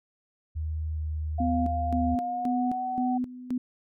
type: tone with vibrato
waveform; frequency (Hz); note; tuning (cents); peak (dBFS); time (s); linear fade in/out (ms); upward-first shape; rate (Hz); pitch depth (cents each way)
sine; 77.78; D#2; 0; -28; 0.55-2.16; 20; square; 1.2; 10
type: tone with pitch glide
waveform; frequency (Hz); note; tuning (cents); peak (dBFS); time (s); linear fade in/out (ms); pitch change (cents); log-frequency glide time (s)
sine; 698.5 to 753; F5 to F#5; 0 to +30; -28; 1.38-3.18; 10; +130; 2.04-2.86
type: tone with tremolo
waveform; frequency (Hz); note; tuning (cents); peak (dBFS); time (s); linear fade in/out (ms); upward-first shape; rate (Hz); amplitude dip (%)
sine; 250.5; B3; +25; -25; 1.4-3.58; 5; square; 1.9; 80
effects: none